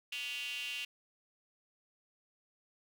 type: tone with high-pass filter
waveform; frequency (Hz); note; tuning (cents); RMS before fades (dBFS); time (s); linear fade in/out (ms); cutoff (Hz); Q
square; 131.8; C3; +13; -40; 0.12-0.85; 5; 2800; 8.5
effects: none